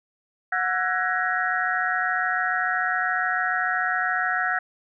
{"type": "tone cluster", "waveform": "sine", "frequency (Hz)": [731, 1343, 1490, 1660, 1888], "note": ["F#5", "E6", "F#6", "G#6", "A#6"], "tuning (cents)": [-21, 32, 12, -1, 22], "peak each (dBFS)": -28, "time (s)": [0.52, 4.59], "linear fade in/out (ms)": 5, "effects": []}